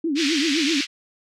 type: tone with vibrato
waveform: sine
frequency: 302.8 Hz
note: D#4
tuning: 47 cents flat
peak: -20 dBFS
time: 0.04-0.81 s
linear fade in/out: 5 ms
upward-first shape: triangle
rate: 7.8 Hz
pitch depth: 230 cents each way
type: band-pass noise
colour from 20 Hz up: pink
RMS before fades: -25 dBFS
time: 0.15-0.87 s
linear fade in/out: 50 ms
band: 2100 to 5500 Hz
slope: 24 dB/octave
effects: none